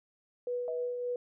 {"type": "tone with tremolo", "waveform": "sine", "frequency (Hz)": 490, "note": "B4", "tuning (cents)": -14, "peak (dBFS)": -30, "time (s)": [0.47, 1.16], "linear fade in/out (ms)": 2, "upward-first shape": "triangle", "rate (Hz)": 3.5, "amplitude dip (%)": 40}
{"type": "tone with exponential decay", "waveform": "sine", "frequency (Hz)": 642, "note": "E5", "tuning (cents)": -46, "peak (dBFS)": -33, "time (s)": [0.68, 1.04], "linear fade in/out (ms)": 1, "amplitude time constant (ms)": 77}
{"effects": []}